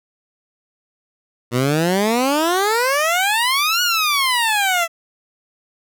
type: exponential two-way sweep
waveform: 15% pulse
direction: up then down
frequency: 117.8 to 1468 to 656 Hz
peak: -9 dBFS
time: 1.51-4.88 s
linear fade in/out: 50 ms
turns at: 3.82 s
effects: none